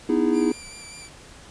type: chord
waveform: triangle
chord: E major seventh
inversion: second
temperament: just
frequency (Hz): 247.2 / 309 / 329.6 / 412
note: B3 / D#4 / E4 / G#4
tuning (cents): +2 / -12 / 0 / -14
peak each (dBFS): -22 / -21 / -21 / -23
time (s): 0.09-0.52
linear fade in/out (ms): 5
type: tone with vibrato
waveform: 10% pulse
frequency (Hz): 2349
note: D7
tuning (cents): 0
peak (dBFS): -30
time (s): 0.32-1.1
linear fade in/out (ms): 50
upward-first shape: square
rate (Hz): 5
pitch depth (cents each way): 19
effects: pink hiss -46 dBFS RMS until 1.5 s + resampled to 22050 Hz